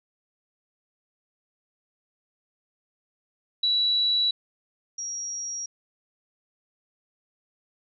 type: tone pair in turn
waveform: sine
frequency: 3928 / 5667 Hz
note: B7 / F8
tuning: -10 / +24 cents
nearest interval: tritone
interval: 634 cents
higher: second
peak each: -20 / -30 dBFS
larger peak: first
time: 3.63-4.31 / 4.98-5.66 s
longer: neither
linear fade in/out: 5 ms
effects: none